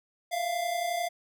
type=tone pair together; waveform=square; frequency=667.2 / 698.5 Hz; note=E5 / F5; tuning=+21 / 0 cents; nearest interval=minor second; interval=79 cents; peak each=-35 / -30 dBFS; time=0.31-1.09 s; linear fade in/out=20 ms; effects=none